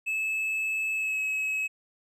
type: tone with pitch glide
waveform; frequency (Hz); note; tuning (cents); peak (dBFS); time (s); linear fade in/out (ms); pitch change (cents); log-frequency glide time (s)
triangle; 2604 to 2567; E7 to E7; -22 to -47; -25; 0.06-1.68; 20; -25; 0.94-1.2
effects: none